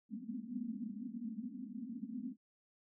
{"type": "band-pass noise", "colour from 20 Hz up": "white", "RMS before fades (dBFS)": -44, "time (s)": [0.09, 2.37], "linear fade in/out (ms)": 50, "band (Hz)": [200, 260], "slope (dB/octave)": 96, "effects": []}